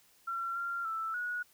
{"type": "tone with pitch steps", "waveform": "sine", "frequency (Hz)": [1362, 1384, 1323, 1458], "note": ["F6", "F6", "E6", "F#6"], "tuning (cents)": [-44, -16, 6, -26], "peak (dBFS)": -33, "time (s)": [0.27, 1.43], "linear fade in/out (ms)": 10, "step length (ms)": 290, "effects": ["white hiss -65 dBFS RMS until 1.53 s"]}